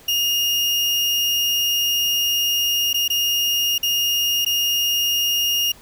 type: tone with dropouts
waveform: 35% pulse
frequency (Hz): 2840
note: F7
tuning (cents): +28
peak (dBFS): -16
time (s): 0.08-5.72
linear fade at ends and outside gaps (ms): 5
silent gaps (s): 2.931-2.942 / 3.08-3.1 / 3.781-3.829 / 4.449-4.462
effects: pink hiss -47 dBFS RMS until 5.81 s